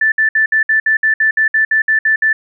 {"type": "tone bursts", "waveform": "sine", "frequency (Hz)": 1760, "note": "A6", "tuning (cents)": 0, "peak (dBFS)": -9, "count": 14, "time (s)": [0.01, 2.33], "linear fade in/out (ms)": 5, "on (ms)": 110, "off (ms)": 60, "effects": []}